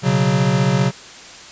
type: chord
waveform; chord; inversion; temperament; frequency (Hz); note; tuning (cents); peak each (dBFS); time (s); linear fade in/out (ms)
square; B suspended second; none; equal; 123.47 / 138.59 / 185; B2 / C#3 / F#3; 0 / 0 / 0; -21 / -18 / -19; 0.02-0.92; 50
effects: white hiss -38 dBFS RMS until 1.51 s + resampled to 16000 Hz